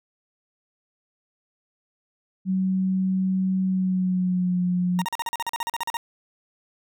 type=tone with pitch glide; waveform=sine; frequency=188.3 to 179.28 Hz; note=F#3 to F3; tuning=+31 to +46 cents; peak=-20 dBFS; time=2.45-5.05 s; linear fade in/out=50 ms; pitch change=-85 cents; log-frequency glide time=3.64-4.61 s
type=tone bursts; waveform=40% pulse; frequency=932.3 Hz; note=A#5; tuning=in tune; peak=-24 dBFS; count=15; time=4.99-5.969 s; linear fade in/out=0 ms; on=27 ms; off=41 ms
effects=none